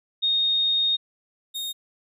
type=tone pair in turn; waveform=sine / 40% pulse; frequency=3706 / 3706 Hz; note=A#7 / A#7; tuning=-11 / -11 cents; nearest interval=unison; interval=0 cents; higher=neither; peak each=-19 / -27 dBFS; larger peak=first; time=0.22-0.97 / 1.54-1.73 s; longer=first; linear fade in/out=20 ms; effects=none